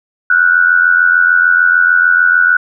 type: tone with amplitude modulation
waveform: sine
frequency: 1470 Hz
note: F#6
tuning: 12 cents flat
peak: -3 dBFS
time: 0.3-2.57 s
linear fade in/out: 5 ms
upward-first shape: sine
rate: 86.7 Hz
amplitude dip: 75%
effects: none